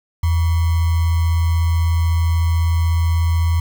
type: tone with sample-and-hold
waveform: sine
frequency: 83.1 Hz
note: E2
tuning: 15 cents sharp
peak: -13 dBFS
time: 0.23-3.6 s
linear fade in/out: 5 ms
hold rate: 1050 Hz
effects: none